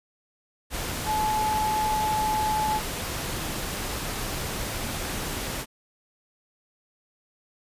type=tone in noise; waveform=sine; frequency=860 Hz; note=A5; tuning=40 cents flat; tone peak=-23 dBFS; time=1.05-2.81 s; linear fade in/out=50 ms; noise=pink; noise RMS=-31 dBFS; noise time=0.7-5.66 s; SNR=+5 dB; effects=resampled to 32000 Hz